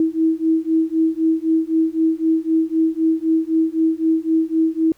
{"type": "beating tone pair", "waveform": "sine", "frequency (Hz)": [320.4, 324.3], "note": ["E4", "E4"], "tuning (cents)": [-49, -28], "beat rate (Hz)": 3.9, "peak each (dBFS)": -18, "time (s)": [0, 4.92], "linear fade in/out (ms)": 2, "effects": ["pink hiss -57 dBFS RMS until 4.97 s"]}